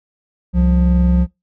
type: tone pair together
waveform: triangle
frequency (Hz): 66.45 / 177.4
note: C2 / F3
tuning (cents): +27 / +27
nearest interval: octave + perfect fourth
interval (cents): 1700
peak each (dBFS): -11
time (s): 0.53-1.27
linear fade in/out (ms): 50
effects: noise-tail reverb RT60 0.2 s tail -23 dB re dry